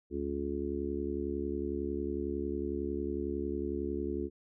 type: harmonic tone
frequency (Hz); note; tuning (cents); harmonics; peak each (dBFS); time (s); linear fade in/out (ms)
71; C#2; +42; 1 / 3 / 4 / 5 / 6; -40 / -41 / -38 / -36 / -40; 0.1-4.3; 50
effects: none